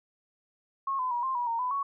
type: tone with pitch steps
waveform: sine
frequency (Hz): 1088 / 1015 / 960 / 1052 / 967 / 923 / 1001 / 1114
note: C#6 / B5 / B5 / C6 / B5 / A#5 / B5 / C#6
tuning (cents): -33 / +47 / -49 / +9 / -37 / -17 / +23 / +8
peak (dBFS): -27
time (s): 0.87-1.83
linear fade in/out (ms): 5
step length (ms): 120
effects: none